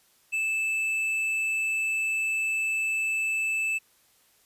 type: tone with tanh clipping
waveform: sine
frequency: 2630 Hz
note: E7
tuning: 5 cents flat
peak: -26 dBFS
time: 0.32-3.79 s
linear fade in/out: 20 ms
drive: 7 dB
effects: white hiss -63 dBFS RMS until 4.45 s + resampled to 32000 Hz